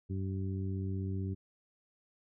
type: harmonic tone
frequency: 95.8 Hz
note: G2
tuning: 39 cents flat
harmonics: 1 / 2 / 3 / 4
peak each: -34 / -40 / -44 / -46 dBFS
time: 0.09-1.35 s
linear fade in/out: 20 ms
effects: none